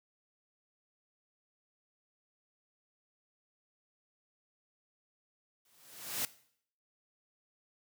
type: noise with exponential growth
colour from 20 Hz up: white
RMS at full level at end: -32 dBFS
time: 5.65-6.25 s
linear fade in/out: 2 ms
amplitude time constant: 130 ms
effects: noise-tail reverb RT60 0.6 s tail -18 dB re dry + high-pass 100 Hz 12 dB/octave